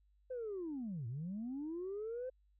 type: linear two-way sweep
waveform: sine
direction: down then up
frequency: 522 to 110 to 522 Hz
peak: -38 dBFS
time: 0.3-2.3 s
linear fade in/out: 10 ms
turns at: 1.07 s
effects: tanh soft clip ceiling -36 dBFS + added 50 Hz sine -68 dBFS peak until 2.59 s